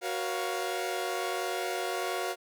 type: chord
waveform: sawtooth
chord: Gb major seventh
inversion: none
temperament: equal with one note detuned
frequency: 370 / 475.7 / 554.4 / 698.5 Hz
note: Gb4 / Bb4 / Db5 / F5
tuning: 0 / +35 / 0 / 0 cents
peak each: -31 / -34 / -35 / -31 dBFS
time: 0.01-2.36 s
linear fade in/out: 50 ms
effects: none